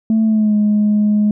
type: tone with pitch glide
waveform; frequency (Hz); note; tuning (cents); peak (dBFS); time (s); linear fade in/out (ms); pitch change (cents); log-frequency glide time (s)
sine; 221.1 to 209.7; A3 to G#3; +9 to +17; -9; 0.1-1.31; 2; -92; 0.24-0.55
effects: tanh soft clip ceiling -8 dBFS